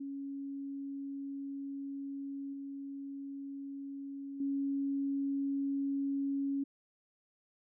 sine tone with level steps, 277.2 Hz, C#4, in tune, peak -38 / -40 / -31 dBFS, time 0-6.64 s, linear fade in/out 10 ms, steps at 2.53 / 4.4 s, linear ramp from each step 5 ms, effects none

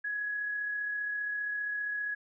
sine tone with amplitude modulation, 1676 Hz, G#6, 15 cents sharp, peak -30 dBFS, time 0.04-2.15 s, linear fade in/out 10 ms, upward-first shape sine, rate 35.1 Hz, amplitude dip 30%, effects none

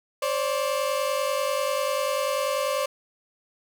30% pulse tone pair together, 531 / 581.2 Hz, C5 / D5, +25 / -18 cents, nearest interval major second, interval 157 cents, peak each -24 dBFS, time 0.22-2.86 s, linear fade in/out 5 ms, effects none

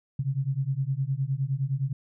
sine beating tone pair, 130.81 / 140.51 Hz, C3 / C#3, 0 / +24 cents, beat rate 9.7 Hz, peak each -28 dBFS, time 0.19-1.93 s, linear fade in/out 5 ms, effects none

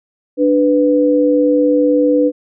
sine tone pair together, 294.7 / 496.5 Hz, D4 / B4, +6 / +9 cents, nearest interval major sixth, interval 903 cents, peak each -12 dBFS, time 0.37-2.32 s, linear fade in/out 50 ms, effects none

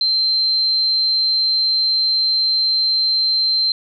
sine tone, 4124 Hz, C8, 26 cents flat, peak -14 dBFS, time 0.01-3.72 s, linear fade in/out 2 ms, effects none

